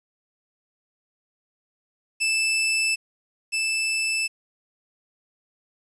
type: tone pair in turn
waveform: sawtooth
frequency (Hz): 2637 / 2637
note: E7 / E7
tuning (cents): 0 / 0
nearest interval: unison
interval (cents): 0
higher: neither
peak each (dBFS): -17 / -19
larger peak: first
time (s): 2.2-2.96 / 3.52-4.28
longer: neither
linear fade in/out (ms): 20
effects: resampled to 24000 Hz + 9-bit